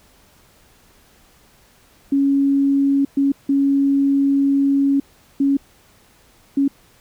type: tone bursts at uneven times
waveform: sine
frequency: 277.4 Hz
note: C#4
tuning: 1 cent sharp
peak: -13 dBFS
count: 5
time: 2.12-3.05 / 3.17-3.32 / 3.49-5 / 5.4-5.57 / 6.57-6.68 s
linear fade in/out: 5 ms
effects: pink hiss -53 dBFS RMS until 7 s